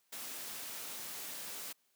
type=noise; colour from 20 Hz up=white; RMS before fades=-44 dBFS; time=0.12-1.73 s; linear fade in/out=10 ms; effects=white hiss -75 dBFS RMS until 1.95 s + high-pass 150 Hz 12 dB/octave